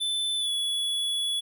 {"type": "tone with pitch glide", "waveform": "square", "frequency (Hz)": [3520, 3392], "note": ["A7", "G#7"], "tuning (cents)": [0, 36], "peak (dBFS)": -26, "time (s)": [0, 1.41], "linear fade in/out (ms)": 20, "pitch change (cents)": -64, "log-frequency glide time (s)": [0.37, 0.51], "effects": []}